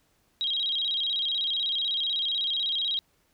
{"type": "tone with vibrato", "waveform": "sine", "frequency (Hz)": 3518, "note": "A7", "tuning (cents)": -1, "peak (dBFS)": -25, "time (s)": [0.41, 2.99], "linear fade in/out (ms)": 0, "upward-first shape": "square", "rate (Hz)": 16, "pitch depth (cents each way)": 150, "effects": ["pink hiss -68 dBFS RMS until 3.33 s"]}